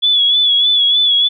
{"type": "tone with vibrato", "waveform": "sine", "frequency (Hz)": 3411, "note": "G#7", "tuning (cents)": 46, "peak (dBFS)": -9, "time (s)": [0.02, 1.29], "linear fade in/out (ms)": 20, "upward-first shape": "sine", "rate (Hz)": 3.3, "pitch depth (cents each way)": 48, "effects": []}